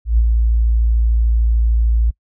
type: tone with ADSR envelope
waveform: sine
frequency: 56.7 Hz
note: A#1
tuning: 47 cents flat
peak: -8 dBFS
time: 0.05-2.11 s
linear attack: 130 ms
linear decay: 45 ms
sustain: -3 dB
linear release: 14 ms
effects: noise-tail reverb RT60 0.1 s tail -24 dB re dry